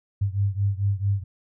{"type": "beating tone pair", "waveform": "sine", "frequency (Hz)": [98, 102.5], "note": ["G2", "G#2"], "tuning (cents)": [0, -22], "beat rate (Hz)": 4.5, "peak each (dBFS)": [-23, -25], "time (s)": [0.21, 1.24], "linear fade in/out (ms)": 10, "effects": []}